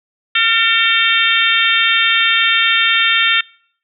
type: harmonic tone with a mistuned harmonic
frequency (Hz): 451.9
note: A4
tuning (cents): +46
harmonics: 3 / 4 / 5 / 6 / 7 / 8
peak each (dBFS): -18 / -18 / -18 / -18 / -18 / -18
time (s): 0.35-3.41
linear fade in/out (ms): 5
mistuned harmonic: 3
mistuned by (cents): +32
effects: noise-tail reverb RT60 0.6 s tail -25 dB re dry